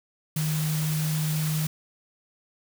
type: tone in noise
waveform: sine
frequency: 154.8 Hz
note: D#3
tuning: 9 cents flat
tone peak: -24 dBFS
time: 0.36-1.67 s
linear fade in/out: 5 ms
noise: white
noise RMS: -34 dBFS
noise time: 0.36-1.67 s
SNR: +7 dB
effects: none